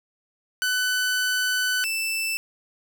sawtooth tone pair in turn, 1500 / 2652 Hz, F#6 / E7, +23 / +10 cents, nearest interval minor seventh, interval 987 cents, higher second, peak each -18 / -21 dBFS, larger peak first, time 0.62-1.84 / 1.84-2.37 s, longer first, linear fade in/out 0 ms, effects none

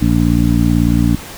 harmonic tone, 58.1 Hz, A#1, 5 cents flat, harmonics 1 / 2 / 3 / 4 / 5, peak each -16 / -16 / -16 / -16 / -16 dBFS, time 0.01-1.16 s, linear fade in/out 10 ms, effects pink hiss -31 dBFS RMS until 1.37 s

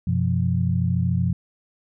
sine tone cluster, 93.3 / 126.6 / 174.5 Hz, F#2 / B2 / F3, +15 / +43 / -1 cents, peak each -23 dBFS, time 0.07-1.33 s, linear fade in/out 5 ms, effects none

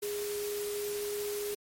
sine tone in noise, 412.7 Hz, G#4, 11 cents flat, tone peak -33 dBFS, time 0.02-1.55 s, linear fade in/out 10 ms, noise white, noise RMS -41 dBFS, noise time 0.02-1.55 s, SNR +5 dB, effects MP3 64 kbps

